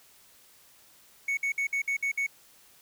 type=tone bursts; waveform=triangle; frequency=2219 Hz; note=C#7; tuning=1 cent sharp; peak=-24 dBFS; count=7; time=1.28-2.266 s; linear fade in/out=5 ms; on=92 ms; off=57 ms; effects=white hiss -58 dBFS RMS until 2.81 s